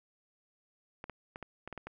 clicks, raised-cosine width 0.5 ms, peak -27 dBFS, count 8, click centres 1.041 / 1.097 / 1.359 / 1.427 / 1.676 / 1.727 / 1.777 / 1.87 s, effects none

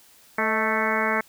harmonic tone with a mistuned harmonic, 220 Hz, A3, in tune, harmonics 1 / 2 / 3 / 4 / 5 / 6 / 7 / 8 / 9 / 10, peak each -30 / -30 / -30 / -30 / -30 / -30 / -30 / -30 / -30 / -30 dBFS, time 0.38-1.21 s, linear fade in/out 5 ms, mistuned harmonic 3, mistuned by -48 cents, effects white hiss -54 dBFS RMS until 1.28 s

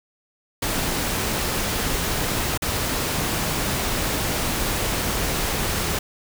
pink noise with dropouts, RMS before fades -24 dBFS, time 0.62-5.99 s, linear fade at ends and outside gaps 5 ms, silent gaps 2.576-2.62 s, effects none

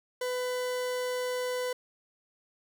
40% pulse tone, 500 Hz, B4, 21 cents sharp, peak -29 dBFS, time 0.21-1.73 s, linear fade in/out 5 ms, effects none

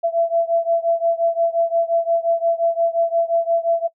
sine beating tone pair, 669 / 674.7 Hz, E5 / E5, +25 / +40 cents, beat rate 5.7 Hz, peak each -18 / -20 dBFS, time 0.03-3.88 s, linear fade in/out 20 ms, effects noise-tail reverb RT60 0.1 s tail -20 dB re dry

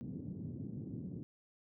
pink band-pass noise, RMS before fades -44 dBFS, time 0.01-1.23 s, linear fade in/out 0 ms, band 110 to 290 Hz, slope 24 dB/octave, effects none

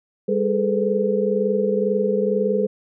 sine tone cluster, 200.8 / 418.1 / 440.1 / 503 Hz, G3 / G#4 / A4 / B4, +42 / +12 / 0 / +32 cents, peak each -23 dBFS, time 0.28-2.67 s, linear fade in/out 10 ms, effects none

